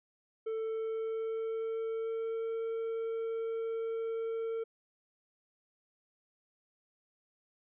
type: tone with pitch glide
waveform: triangle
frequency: 444.1 to 452.9 Hz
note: A4 to A#4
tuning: +16 to -50 cents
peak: -31 dBFS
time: 0.46-4.64 s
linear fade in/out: 10 ms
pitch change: +34 cents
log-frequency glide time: 0.64-2.58 s
effects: resampled to 8000 Hz